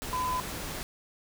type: tone in noise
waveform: sine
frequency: 1009 Hz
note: B5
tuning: 37 cents sharp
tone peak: -28 dBFS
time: 0.13-0.4 s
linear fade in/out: 0 ms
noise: pink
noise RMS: -37 dBFS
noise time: 0.02-0.83 s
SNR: +6 dB
effects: none